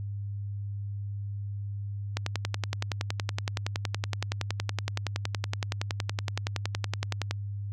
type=click train; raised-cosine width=0.2 ms; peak=-12 dBFS; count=56; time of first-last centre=2.17-7.31 s; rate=10.7 Hz; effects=added 101 Hz sine -32 dBFS peak until 7.72 s